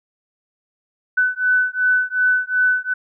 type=beating tone pair; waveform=sine; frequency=1500 / 1502.7 Hz; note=F#6 / F#6; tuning=+23 / +26 cents; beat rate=2.7 Hz; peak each=-18 dBFS; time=1.17-2.94 s; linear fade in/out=10 ms; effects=none